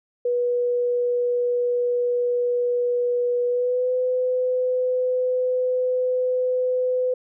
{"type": "tone with pitch glide", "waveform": "sine", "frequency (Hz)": [487.2, 505.3], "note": ["B4", "B4"], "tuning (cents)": [-24, 40], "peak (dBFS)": -19, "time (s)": [0.25, 7.14], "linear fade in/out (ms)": 5, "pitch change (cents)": 64, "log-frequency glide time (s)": [3.47, 3.92], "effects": []}